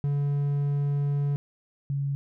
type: tone pair in turn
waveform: triangle / sine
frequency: 142.9 / 139.8 Hz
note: D3 / C#3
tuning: -47 / +15 cents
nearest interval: unison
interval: 38 cents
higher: first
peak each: -21 / -25 dBFS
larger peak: first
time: 0.04-1.36 / 1.9-2.15 s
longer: first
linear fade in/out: 0 ms
effects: none